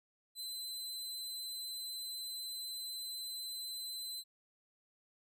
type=tone; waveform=sawtooth; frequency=4046 Hz; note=B7; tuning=41 cents sharp; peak=-38 dBFS; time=0.35-4.24 s; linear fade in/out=50 ms; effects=none